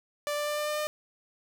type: tone with pitch steps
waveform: sawtooth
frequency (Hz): 587.3 / 590.7 / 594.1 / 597.6 / 601 / 604.5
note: D5 / D5 / D5 / D5 / D5 / D5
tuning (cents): 0 / +10 / +20 / +30 / +40 / +50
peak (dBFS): -25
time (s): 0.27-0.87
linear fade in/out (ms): 0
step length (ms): 100
effects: none